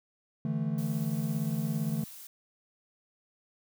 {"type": "chord", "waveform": "triangle", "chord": "D suspended second", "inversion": "none", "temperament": "equal with one note detuned", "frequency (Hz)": [146.83, 164.34, 220], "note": ["D3", "E3", "A3"], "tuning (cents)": [0, -5, 0], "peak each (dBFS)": [-31, -31, -31], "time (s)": [0.45, 2.04], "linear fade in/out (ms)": 2}
{"type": "noise", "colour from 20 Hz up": "blue", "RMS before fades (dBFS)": -47, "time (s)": [0.78, 2.27], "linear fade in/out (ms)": 2}
{"effects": []}